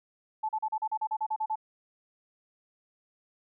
sine tone bursts, 869 Hz, A5, 22 cents flat, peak -27 dBFS, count 12, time 0.43-1.557 s, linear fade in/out 10 ms, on 60 ms, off 37 ms, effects none

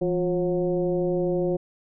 sine tone with frequency modulation, 355.9 Hz, F4, 33 cents sharp, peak -21 dBFS, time 0.01-1.57 s, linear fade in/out 10 ms, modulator 186 Hz, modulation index 1.1, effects none

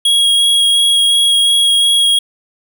square tone with vibrato, 3300 Hz, G#7, 12 cents flat, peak -9 dBFS, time 0.05-2.19 s, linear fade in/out 5 ms, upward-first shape sine, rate 2.8 Hz, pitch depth 8 cents each way, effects none

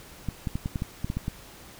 clicks, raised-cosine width 5 ms, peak -16 dBFS, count 10, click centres 0.287 / 0.472 / 0.555 / 0.659 / 0.758 / 0.821 / 1.045 / 1.101 / 1.17 / 1.281 s, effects pink hiss -48 dBFS RMS until 1.79 s

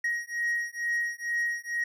triangle beating tone pair, 1886 / 1888.2 Hz, A#6 / A#6, +20 / +22 cents, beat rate 2.2 Hz, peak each -29 dBFS, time 0.04-1.84 s, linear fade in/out 5 ms, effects none

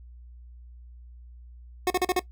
25% pulse tone bursts, 365 Hz, F#4, 24 cents flat, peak -17 dBFS, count 5, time 1.87-2.194 s, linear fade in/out 2 ms, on 32 ms, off 41 ms, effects noise-tail reverb RT60 0.1 s tail -17 dB re dry + added 60 Hz sine -44 dBFS peak until 2.31 s

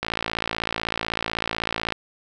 click train, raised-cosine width 0.3 ms, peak -8 dBFS, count 107, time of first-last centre 0.03-1.923 s, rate 56 Hz, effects none

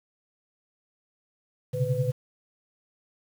sine tone cluster, 120.7 / 131.8 / 142.4 / 502 Hz, B2 / C3 / C#3 / B4, -39 / +13 / +47 / +28 cents, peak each -29 dBFS, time 1.73-2.12 s, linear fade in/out 20 ms, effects 8-bit

